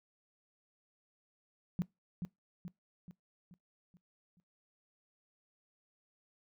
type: tone with echo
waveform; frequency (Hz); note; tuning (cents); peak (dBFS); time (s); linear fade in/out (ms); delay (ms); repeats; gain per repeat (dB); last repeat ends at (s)
sine; 177; F3; +23; -29; 1.79-1.82; 0; 430; 6; -6; 4.4
effects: noise-tail reverb RT60 0.2 s tail -23 dB re dry